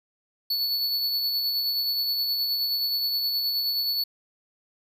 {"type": "tone with tremolo", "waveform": "square", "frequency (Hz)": 4435, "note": "C#8", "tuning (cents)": 0, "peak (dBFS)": -23, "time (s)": [0.5, 4.04], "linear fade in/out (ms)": 5, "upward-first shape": "sine", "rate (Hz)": 9.5, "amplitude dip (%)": 30, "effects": []}